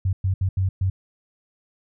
sine tone bursts at uneven times, 94.6 Hz, F#2, 39 cents sharp, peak -18 dBFS, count 5, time 0.05-0.13 / 0.24-0.34 / 0.41-0.49 / 0.57-0.69 / 0.81-0.9 s, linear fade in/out 5 ms, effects none

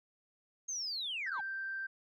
sine linear sweep, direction down, 6500 to 758 Hz, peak -35 dBFS, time 0.68-1.41 s, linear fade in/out 10 ms
sine tone, 1568 Hz, G6, in tune, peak -36 dBFS, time 1.26-1.87 s, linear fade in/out 10 ms
effects tanh soft clip ceiling -30 dBFS

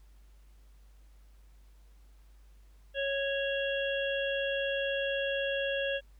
harmonic tone, 552 Hz, C#5, 7 cents flat, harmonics 1 / 3 / 5 / 6, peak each -31 / -36 / -38 / -39 dBFS, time 2.94-6.01 s, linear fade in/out 50 ms, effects added 50 Hz sine -54 dBFS peak until 6.19 s + pink hiss -70 dBFS RMS until 6.19 s

